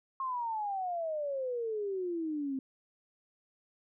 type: exponential sweep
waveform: sine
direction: down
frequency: 1080 to 261.6 Hz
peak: -32 dBFS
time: 0.2-2.59 s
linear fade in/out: 2 ms
effects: none